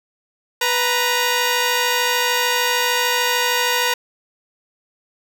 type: tone pair together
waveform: 10% pulse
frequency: 492.8 / 932.3 Hz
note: B4 / A#5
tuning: -4 / 0 cents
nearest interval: major seventh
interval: 1104 cents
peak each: -11 dBFS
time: 0.61-3.94 s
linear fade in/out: 5 ms
effects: none